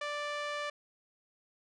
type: tone with band-pass filter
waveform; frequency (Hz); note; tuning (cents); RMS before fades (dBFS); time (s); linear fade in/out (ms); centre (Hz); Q
sawtooth; 587.3; D5; 0; -37; 0.01-0.7; 5; 1800; 0.75
effects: resampled to 22050 Hz